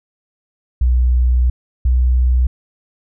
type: tone pair in turn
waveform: sine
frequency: 61.74 / 62.42 Hz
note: B1 / B1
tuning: 0 / +19 cents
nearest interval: unison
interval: 19 cents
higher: second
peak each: -10 dBFS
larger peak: neither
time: 0.81-1.5 / 1.85-2.47 s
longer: first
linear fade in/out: 5 ms
effects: none